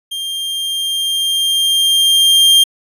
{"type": "tone with level ramp", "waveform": "45% pulse", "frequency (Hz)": 3193, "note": "G7", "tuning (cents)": 31, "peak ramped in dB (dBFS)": [-20, -5], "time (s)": [0.11, 2.64], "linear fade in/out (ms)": 10, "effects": ["resampled to 32000 Hz"]}